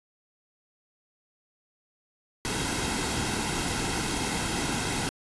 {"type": "noise with comb filter", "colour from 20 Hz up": "pink", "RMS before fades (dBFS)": -29, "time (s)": [2.45, 5.09], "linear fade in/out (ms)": 0, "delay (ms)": 1.7, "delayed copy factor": -0.55, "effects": ["resampled to 24000 Hz"]}